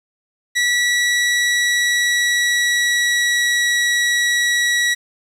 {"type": "tone with pitch glide", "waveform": "sawtooth", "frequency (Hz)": [1943, 1927.4], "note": ["B6", "B6"], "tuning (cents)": [-29, -43], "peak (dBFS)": -11, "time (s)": [0.55, 4.95], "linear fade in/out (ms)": 20, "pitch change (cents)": -14, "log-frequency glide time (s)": [0.74, 3.68], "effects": ["low-pass 9000 Hz 12 dB/octave", "8-bit"]}